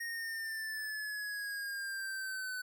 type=exponential sweep; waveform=square; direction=down; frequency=1864.7 to 1500 Hz; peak=-38 dBFS; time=0-2.62 s; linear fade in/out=10 ms; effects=none